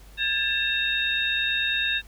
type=tone cluster; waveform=sine; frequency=1620 / 1749 / 2692 / 3705 Hz; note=G#6 / A6 / E7 / A#7; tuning=-43 / -11 / +36 / -11 cents; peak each=-29 / -31 / -27 / -26 dBFS; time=0.17-2.02 s; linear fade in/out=50 ms; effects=added 50 Hz sine -46 dBFS peak until 2.07 s + pink hiss -54 dBFS RMS until 2.07 s